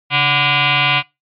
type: tone with frequency modulation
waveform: sine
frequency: 138.59 Hz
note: C#3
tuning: in tune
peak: -11 dBFS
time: 0.1-1.03 s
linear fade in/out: 50 ms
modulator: 437 Hz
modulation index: 7.3
effects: noise-tail reverb RT60 0.2 s tail -21 dB re dry + MP3 48 kbps